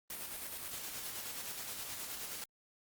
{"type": "noise with tremolo", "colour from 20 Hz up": "white", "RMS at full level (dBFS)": -42, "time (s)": [0.1, 2.44], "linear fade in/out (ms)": 2, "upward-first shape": "square", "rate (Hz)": 9.5, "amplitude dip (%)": 30, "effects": ["Opus 32 kbps"]}